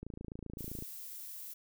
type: click train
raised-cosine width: 3 ms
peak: -30 dBFS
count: 23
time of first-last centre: 0.03-0.824 s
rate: 27.7 Hz
type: noise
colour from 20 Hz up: violet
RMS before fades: -46 dBFS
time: 0.58-1.54 s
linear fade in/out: 10 ms
effects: none